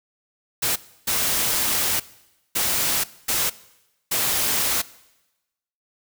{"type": "noise bursts at uneven times", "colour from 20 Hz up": "white", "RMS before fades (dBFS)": -22, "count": 5, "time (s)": [[0.62, 0.76], [1.07, 2], [2.55, 3.04], [3.28, 3.5], [4.11, 4.82]], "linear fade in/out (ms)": 10, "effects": ["noise-tail reverb RT60 1.0 s tail -20 dB re dry"]}